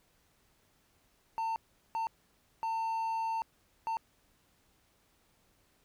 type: tone bursts at uneven times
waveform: triangle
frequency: 900 Hz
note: A5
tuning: 39 cents sharp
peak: -29 dBFS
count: 4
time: 1.38-1.56 / 1.95-2.07 / 2.63-3.42 / 3.87-3.97 s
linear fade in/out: 0 ms
effects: pink hiss -70 dBFS RMS until 5.84 s